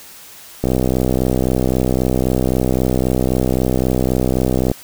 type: click train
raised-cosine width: 2 ms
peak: -3 dBFS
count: 261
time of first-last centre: 0.64-4.715 s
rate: 63.8 Hz
effects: white hiss -39 dBFS RMS until 4.83 s